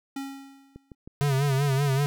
square tone with exponential decay, 273.5 Hz, C#4, 23 cents flat, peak -30 dBFS, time 0.16-0.95 s, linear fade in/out 5 ms, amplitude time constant 170 ms
click train, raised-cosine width 3 ms, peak -29 dBFS, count 4, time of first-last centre 0.76-1.233 s, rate 6.34 Hz
square tone with vibrato, 138.59 Hz, C#3, in tune, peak -22 dBFS, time 1.21-2.06 s, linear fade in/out 0 ms, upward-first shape sine, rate 5.2 Hz, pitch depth 80 cents each way
effects none

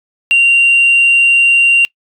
sine tone, 2766 Hz, F7, 17 cents flat, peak -4 dBFS, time 0.31-1.85 s, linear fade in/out 0 ms, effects noise-tail reverb RT60 0.1 s tail -25 dB re dry + tanh soft clip ceiling -3 dBFS

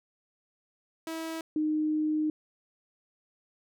sawtooth / sine tone pair in turn, 324.3 / 307.5 Hz, E4 / D#4, -28 / -20 cents, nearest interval minor second, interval 92 cents, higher first, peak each -30 / -25 dBFS, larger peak second, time 1.07-1.41 / 1.56-2.3 s, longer second, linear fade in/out 2 ms, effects none

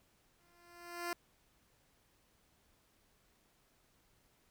10% pulse tone with exponential growth, 346.6 Hz, F4, 13 cents flat, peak -27 dBFS, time 0.39-1.13 s, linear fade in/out 2 ms, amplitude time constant 160 ms, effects pink hiss -72 dBFS RMS until 4.5 s

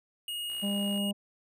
square tone, 2869 Hz, F7, 46 cents sharp, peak -34 dBFS, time 0.28-1.11 s, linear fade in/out 2 ms
click train, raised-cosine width 0.3 ms, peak -36 dBFS, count 30, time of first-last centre 0.5-0.977 s, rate 60.8 Hz
harmonic tone, 201.5 Hz, G3, 48 cents sharp, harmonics 1 / 2 / 3 / 4 / 5, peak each -29 / -47 / -39 / -49 / -55 dBFS, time 0.62-1.13 s, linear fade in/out 20 ms
effects none

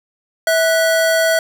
square tone pair together, 651.9 / 1480 Hz, E5 / F#6, -19 / 0 cents, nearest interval octave + major second, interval 1419 cents, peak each -14 / -19 dBFS, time 0.47-1.39 s, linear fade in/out 2 ms, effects none

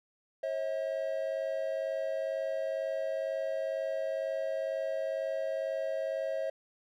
triangle tone pair together, 539.9 / 642 Hz, C#5 / E5, -46 / -46 cents, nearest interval minor third, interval 300 cents, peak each -32 / -32 dBFS, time 0.43-6.5 s, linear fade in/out 5 ms, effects none

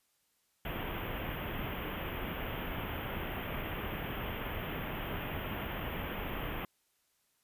pink band-stop noise, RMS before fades -38 dBFS, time 0.65-6.65 s, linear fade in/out 2 ms, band 3300 to 13000 Hz, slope 96 dB/octave, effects white hiss -75 dBFS RMS until 7.43 s + resampled to 32000 Hz

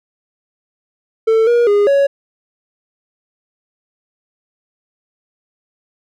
triangle tone with pitch steps, 446.1 / 475.9 / 409.7 / 558 Hz, A4 / A#4 / G#4 / C#5, +24 / +36 / -24 / +11 cents, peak -7 dBFS, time 1.27-2.07 s, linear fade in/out 10 ms, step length 200 ms, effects none

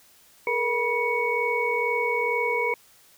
sine tone cluster, 432.7 / 474.9 / 972 / 2229 Hz, A4 / A#4 / B5 / C#7, -29 / +32 / -28 / +9 cents, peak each -31 / -27 / -28 / -26 dBFS, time 0.47-2.74 s, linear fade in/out 2 ms, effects white hiss -56 dBFS RMS until 3.17 s

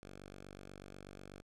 5% pulse tone, 48.15 Hz, G1, 30 cents flat, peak -39 dBFS, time 0.03-1.42 s, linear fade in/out 0 ms, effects low-pass 10000 Hz 12 dB/octave

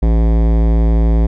sine tone with hard clipping, 55.8 Hz, A1, 25 cents sharp, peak -11 dBFS, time 0.02-1.27 s, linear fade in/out 10 ms, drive 18 dB, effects none

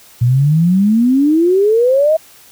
sine exponential sweep, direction up, 116.54 to 650 Hz, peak -8 dBFS, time 0.21-2.17 s, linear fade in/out 10 ms, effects white hiss -43 dBFS RMS until 2.51 s

